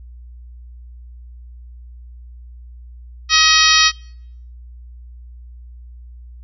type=harmonic tone; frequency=633 Hz; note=D#5; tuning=30 cents sharp; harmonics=2 / 3 / 4 / 5 / 6 / 7 / 8 / 9; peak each=-18 / -18 / -18 / -18 / -18 / -18 / -18 / -18 dBFS; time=3.29-3.92 s; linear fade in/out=50 ms; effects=noise-tail reverb RT60 0.7 s tail -25 dB re dry + added 60 Hz sine -35 dBFS peak until 6.43 s